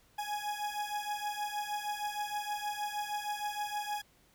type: beating tone pair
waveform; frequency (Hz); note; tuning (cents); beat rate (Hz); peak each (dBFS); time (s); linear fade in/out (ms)
40% pulse; 830.6 / 837; G#5 / G#5; 0 / +13; 6.4; -36 / -38; 0.18-4.02; 10
effects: pink hiss -66 dBFS RMS until 4.34 s